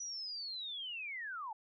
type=linear sweep; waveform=sine; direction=down; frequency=5920 to 820 Hz; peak=-40 dBFS; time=0-1.53 s; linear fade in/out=5 ms; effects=none